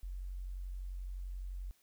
sine tone, 45.8 Hz, F#1, 17 cents flat, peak -39 dBFS, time 0.03-1.71 s, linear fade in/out 0 ms, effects white hiss -71 dBFS RMS until 1.82 s

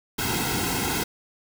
pink noise with comb filter, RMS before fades -26 dBFS, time 0.18-1.04 s, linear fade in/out 10 ms, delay 1.7 ms, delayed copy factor -0.95, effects none

